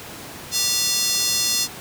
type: tone with high-pass filter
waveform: square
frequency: 392 Hz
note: G4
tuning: in tune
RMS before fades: -21 dBFS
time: 0.51-1.68 s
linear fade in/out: 50 ms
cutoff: 4900 Hz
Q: 2
effects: pink hiss -36 dBFS RMS until 1.8 s + high-pass 100 Hz 12 dB/octave